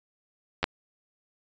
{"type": "clicks", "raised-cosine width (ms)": 0.3, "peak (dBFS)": [-11, -6], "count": 2, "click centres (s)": [0.63, 0.641], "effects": ["resampled to 16000 Hz"]}